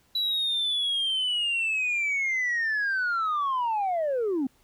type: linear sweep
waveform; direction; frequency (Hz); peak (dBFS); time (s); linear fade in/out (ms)
sine; down; 3951 to 246.9; -22; 0.15-4.47; 5
effects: tanh soft clip ceiling -22 dBFS + pink hiss -64 dBFS RMS until 4.63 s